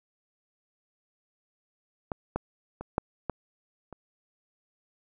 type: clicks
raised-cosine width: 1 ms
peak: -17 / -14 / -23 / -10 / -15 / -28 dBFS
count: 6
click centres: 2.118 / 2.36 / 2.81 / 2.981 / 3.297 / 3.927 s
effects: none